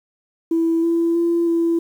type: tone with pitch steps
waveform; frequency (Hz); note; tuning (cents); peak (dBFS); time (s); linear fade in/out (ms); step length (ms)
sine; 329.9 / 335.4 / 339.6 / 335; E4 / E4 / F4 / E4; +1 / +30 / -48 / +28; -14; 0.51-1.79; 5; 320
effects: tanh soft clip ceiling -11 dBFS + 8-bit